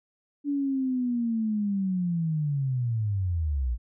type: linear sweep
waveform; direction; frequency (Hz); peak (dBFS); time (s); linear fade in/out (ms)
sine; down; 290 to 55.3; -24; 0.44-3.78; 50
effects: none